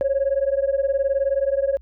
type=beating tone pair; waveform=sine; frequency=540 / 559 Hz; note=C#5 / C#5; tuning=-45 / +14 cents; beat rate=19 Hz; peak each=-20 dBFS; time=0.01-1.77 s; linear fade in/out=0 ms; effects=tanh soft clip ceiling -13 dBFS + added 60 Hz sine -43 dBFS peak until 1.81 s